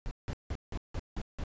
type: noise bursts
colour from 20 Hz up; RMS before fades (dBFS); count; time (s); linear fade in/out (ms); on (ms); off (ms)
brown; -35; 7; 0.06-1.437; 0; 51; 170
effects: resampled to 16000 Hz

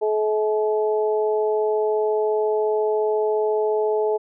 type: harmonic tone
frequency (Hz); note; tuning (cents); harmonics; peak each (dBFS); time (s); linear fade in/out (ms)
214.3; A3; -45; 2 / 3 / 4; -19 / -27 / -28; 0.01-4.18; 20
effects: none

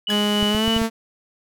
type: tone with tremolo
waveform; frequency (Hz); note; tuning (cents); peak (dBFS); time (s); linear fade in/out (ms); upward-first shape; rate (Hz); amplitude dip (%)
sine; 2960; F#7; 0; -21; 0.07-0.78; 2; sine; 3.4; 35
type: tone with pitch glide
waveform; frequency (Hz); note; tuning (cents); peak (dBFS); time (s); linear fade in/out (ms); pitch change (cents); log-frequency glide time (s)
sawtooth; 207.7 to 225.2; G#3 to A3; 0 to +40; -15; 0.08-0.9; 50; +140; 0.49-0.68
type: tone with exponential decay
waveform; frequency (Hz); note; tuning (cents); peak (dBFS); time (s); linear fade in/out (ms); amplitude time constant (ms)
sawtooth; 1679; G#6; +18; -19; 0.1-0.18; 1; 16
type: clicks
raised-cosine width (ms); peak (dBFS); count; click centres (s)
5; -16; 5; 0.428 / 0.549 / 0.679 / 0.765 / 0.817
effects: none

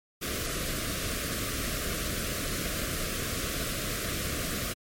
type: band-stop noise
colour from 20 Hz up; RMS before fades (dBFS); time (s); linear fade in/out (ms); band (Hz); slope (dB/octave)
pink; -32; 0.21-4.74; 20; 690 to 1100; 96
effects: MP3 64 kbps

